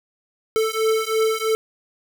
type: beating tone pair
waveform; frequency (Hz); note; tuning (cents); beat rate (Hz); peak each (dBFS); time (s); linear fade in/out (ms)
square; 440 / 443; A4 / A4; 0 / +12; 3; -22; 0.56-1.55; 0
effects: none